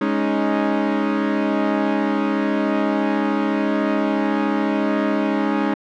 sawtooth chord, Ab suspended fourth, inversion none, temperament equal, 207.7 / 277.2 / 311.1 Hz, Ab3 / Db4 / Eb4, 0 / 0 / 0 cents, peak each -18 dBFS, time 0.01-5.74 s, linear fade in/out 5 ms, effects low-pass 2000 Hz 12 dB/octave

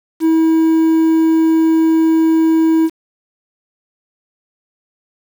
triangle tone with quantisation, 322.7 Hz, E4, 37 cents flat, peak -7 dBFS, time 0.2-2.9 s, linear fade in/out 50 ms, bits 6, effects none

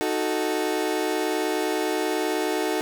30% pulse chord, D# diminished, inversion none, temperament equal, 311.1 / 370 / 440 Hz, D#4 / F#4 / A4, 0 / 0 / 0 cents, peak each -25 dBFS, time 0.01-2.81 s, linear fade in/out 0 ms, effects none

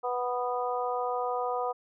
harmonic tone, 246.8 Hz, B3, 1 cent flat, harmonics 2 / 3 / 4 / 5, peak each -32 / -32 / -35 / -36 dBFS, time 0.03-1.73 s, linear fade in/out 20 ms, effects none

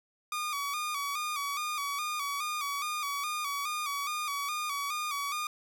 sawtooth tone with vibrato, 1174.7 Hz, D6, in tune, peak -28 dBFS, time 0.32-5.47 s, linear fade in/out 2 ms, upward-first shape square, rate 2.4 Hz, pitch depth 62 cents each way, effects none

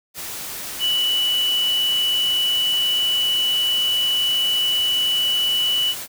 sine tone in noise, 2960 Hz, F#7, in tune, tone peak -17 dBFS, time 0.79-5.95 s, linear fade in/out 50 ms, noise white, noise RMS -31 dBFS, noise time 0.14-6.08 s, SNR +11 dB, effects none

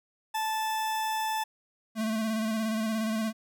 40% pulse tone, 876 Hz, A5, 8 cents flat, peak -27 dBFS, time 0.34-1.44 s, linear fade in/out 10 ms
square tone with vibrato, 220 Hz, A3, in tune, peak -28 dBFS, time 1.95-3.33 s, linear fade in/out 50 ms, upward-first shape square, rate 17 Hz, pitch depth 29 cents each way
effects none

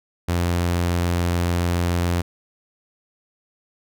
sawtooth tone, 87 Hz, F2, 6 cents flat, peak -15 dBFS, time 0.28-2.22 s, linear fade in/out 10 ms, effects none

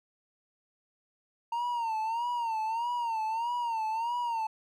triangle tone with vibrato, 920 Hz, A#5, 23 cents flat, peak -27 dBFS, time 1.52-4.47 s, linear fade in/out 5 ms, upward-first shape sine, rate 1.6 Hz, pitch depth 94 cents each way, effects none

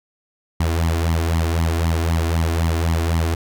sawtooth tone with flanger, 82.41 Hz, E2, in tune, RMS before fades -19 dBFS, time 0.6-3.35 s, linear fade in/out 5 ms, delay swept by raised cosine 0.94 to 2.94 ms, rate 3.9 Hz, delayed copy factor +0.75, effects none

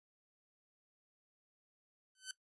10% pulse tone with exponential growth, 1524 Hz, G6, 49 cents flat, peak -31 dBFS, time 2.15-2.31 s, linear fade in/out 2 ms, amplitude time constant 34 ms, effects noise-tail reverb RT60 0.1 s tail -17 dB re dry + resampled to 24000 Hz

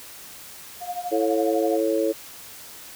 sine tone with tremolo, 711 Hz, F5, 31 cents sharp, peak -24 dBFS, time 0.8-1.81 s, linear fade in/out 50 ms, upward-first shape triangle, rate 12 Hz, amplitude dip 90%
harmonic tone, 110 Hz, A2, in tune, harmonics 3 / 4 / 5, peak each -24 / -24 / -24 dBFS, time 1.11-2.13 s, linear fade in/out 20 ms
effects white hiss -42 dBFS RMS until 2.95 s

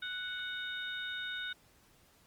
harmonic tone, 740 Hz, F#5, in tune, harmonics 2 / 3 / 4 / 5, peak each -39 / -50 / -50 / -41 dBFS, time 0.02-1.53 s, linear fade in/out 5 ms, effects pink hiss -65 dBFS RMS until 2.26 s + Opus 24 kbps

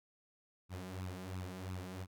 sawtooth tone with flanger, 92.5 Hz, F#2, in tune, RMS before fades -44 dBFS, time 0.69-2.07 s, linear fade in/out 50 ms, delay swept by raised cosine 0.77 to 5.07 ms, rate 2.9 Hz, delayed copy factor +0.7, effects none

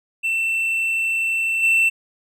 triangle tone with level steps, 2682 Hz, E7, 29 cents sharp, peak -17 / -12 dBFS, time 0.23-1.9 s, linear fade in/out 20 ms, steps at 1.62 s, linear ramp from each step 20 ms, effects none

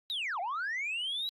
sine linear two-way sweep, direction down then up, 3951 to 669 to 3951 Hz, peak -30 dBFS, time 0.1-1.29 s, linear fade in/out 0 ms, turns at 0.4 s, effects tanh soft clip ceiling -30 dBFS + Opus 48 kbps

